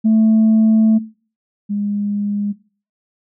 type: tone pair in turn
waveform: sine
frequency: 220 / 204.6 Hz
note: A3 / G#3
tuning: 0 / -26 cents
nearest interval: minor second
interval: 126 cents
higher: first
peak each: -8 / -17 dBFS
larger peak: first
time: 0.04-0.99 / 1.69-2.53 s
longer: first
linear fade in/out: 20 ms
effects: noise-tail reverb RT60 0.4 s tail -19 dB re dry + tanh soft clip ceiling -7 dBFS